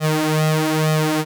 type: tone with flanger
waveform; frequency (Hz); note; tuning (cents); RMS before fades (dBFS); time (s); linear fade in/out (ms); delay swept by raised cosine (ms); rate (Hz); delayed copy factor
sawtooth; 155.56; D#3; 0; -18; 0-1.25; 50; 1.6 to 4.9; 1.1; +0.8
effects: none